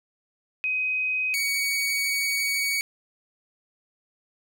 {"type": "tone pair in turn", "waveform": ["sine", "sawtooth"], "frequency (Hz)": [2517, 2247], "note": ["D#7", "C#7"], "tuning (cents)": [19, 23], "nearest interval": "major second", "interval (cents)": 196, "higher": "first", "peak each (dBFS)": [-23, -20], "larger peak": "second", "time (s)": [[0.64, 1.34], [1.34, 2.81]], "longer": "second", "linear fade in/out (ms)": 0, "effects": []}